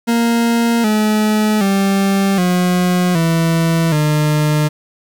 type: tone with pitch steps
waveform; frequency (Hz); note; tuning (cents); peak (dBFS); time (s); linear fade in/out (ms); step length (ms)
40% pulse; 233.1 / 213.8 / 196.01 / 179.74 / 164.83 / 151.15; A#3 / A3 / G3 / F#3 / E3 / D#3; 0 / -49 / 0 / -50 / 0 / -50; -11; 0.07-4.69; 20; 770
effects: 7-bit